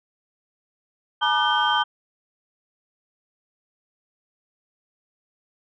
sine tone cluster, 854 / 954 / 1201 / 1511 / 3151 Hz, G#5 / A#5 / D6 / F#6 / G7, +48 / +40 / +38 / +36 / +8 cents, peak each -24 dBFS, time 1.21-1.84 s, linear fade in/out 20 ms, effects tanh soft clip ceiling -9 dBFS

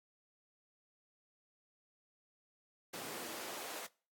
pink noise with high-pass filter sweep, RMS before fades -45 dBFS, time 2.93-3.87 s, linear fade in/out 10 ms, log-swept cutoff 260 to 560 Hz, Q 1.1, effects noise-tail reverb RT60 0.4 s tail -24 dB re dry + AAC 64 kbps

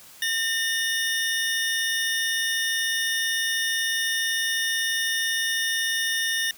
25% pulse tone pair together, 1818 / 2909 Hz, A#6 / F#7, -44 / -30 cents, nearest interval minor sixth, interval 814 cents, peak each -20 / -27 dBFS, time 0.22-6.51 s, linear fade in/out 2 ms, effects white hiss -48 dBFS RMS until 6.57 s

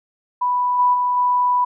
sine tone with level steps, 987.8 Hz, B5, in tune, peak -16 / -12 / -16 / -14 dBFS, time 0.41-1.65 s, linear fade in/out 10 ms, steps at 0.78 / 0.93 / 1.16 s, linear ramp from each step 20 ms, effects none

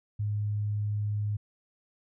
sine tone, 104.3 Hz, G#2, 8 cents sharp, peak -27 dBFS, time 0.19-1.37 s, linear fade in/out 10 ms, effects none

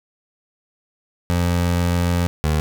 25% pulse tone pair in turn, 87.31 / 77.04 Hz, F2 / D#2, 0 / -17 cents, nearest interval major second, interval 217 cents, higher first, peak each -13 dBFS, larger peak neither, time 1.3-2.27 / 2.44-2.6 s, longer first, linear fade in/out 0 ms, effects none

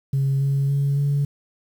sine tone with pitch steps, 136.6 / 138.51 / 140.44 / 142.4 Hz, C#3 / C#3 / C#3 / C#3, -25 / -1 / +23 / +47 cents, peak -16 dBFS, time 0.13-1.25 s, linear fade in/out 5 ms, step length 280 ms, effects tanh soft clip ceiling -15 dBFS + 8-bit

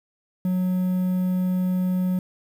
triangle tone with quantisation, 183.3 Hz, F#3, 16 cents flat, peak -18 dBFS, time 0.45-2.19 s, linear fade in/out 2 ms, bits 8, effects none

